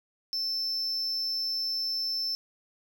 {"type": "tone", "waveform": "triangle", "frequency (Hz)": 5310, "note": "E8", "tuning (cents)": 12, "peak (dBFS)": -27, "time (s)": [0.33, 2.35], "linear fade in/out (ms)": 0, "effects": []}